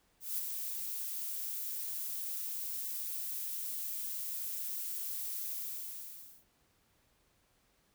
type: noise with ADSR envelope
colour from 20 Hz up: violet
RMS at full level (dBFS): -34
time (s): 0.2-6.45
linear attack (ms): 180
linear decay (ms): 20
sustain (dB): -5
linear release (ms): 920
effects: pink hiss -72 dBFS RMS until 7.94 s